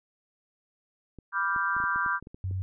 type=clicks; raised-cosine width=3 ms; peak=-31 dBFS; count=11; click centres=1.187 / 1.562 / 1.766 / 1.802 / 1.839 / 1.96 / 2.062 / 2.226 / 2.271 / 2.345 / 2.511 s
type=chord; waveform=sine; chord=G dominant seventh; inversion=first; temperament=equal; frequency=987.8 / 1174.7 / 1396.9 / 1568 Hz; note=B5 / D6 / F6 / G6; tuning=0 / 0 / 0 / 0 cents; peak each=-33 / -30 / -31 / -29 dBFS; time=1.32-2.2 s; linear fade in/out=50 ms
type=tone; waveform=sine; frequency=94 Hz; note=F#2; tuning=28 cents sharp; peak=-28 dBFS; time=2.44-2.62 s; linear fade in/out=0 ms
effects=none